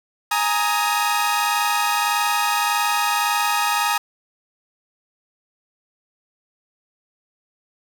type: chord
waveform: sawtooth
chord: Ab suspended second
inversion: none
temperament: equal with one note detuned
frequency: 830.6 / 932.3 / 1256.8 Hz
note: Ab5 / Bb5 / Eb6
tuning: 0 / 0 / +17 cents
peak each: -19 dBFS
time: 0.31-3.98 s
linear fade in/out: 5 ms
effects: none